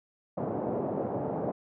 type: band-pass noise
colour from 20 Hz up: white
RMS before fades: -32 dBFS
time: 0.37-1.52 s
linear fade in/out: 10 ms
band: 120 to 680 Hz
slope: 24 dB/octave
effects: none